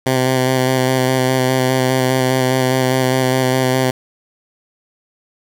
10% pulse tone with vibrato, 129.4 Hz, C3, 19 cents flat, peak -5 dBFS, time 0.06-3.91 s, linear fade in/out 5 ms, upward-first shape square, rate 4.9 Hz, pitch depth 15 cents each way, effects none

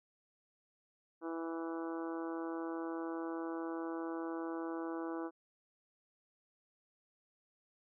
harmonic tone, 164.81 Hz, E3, in tune, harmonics 2 / 3 / 4 / 5 / 6 / 7 / 8 / 9, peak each -39 / -46 / -50 / -50 / -51 / -51 / -54 / -54 dBFS, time 1.21-5.31 s, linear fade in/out 50 ms, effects none

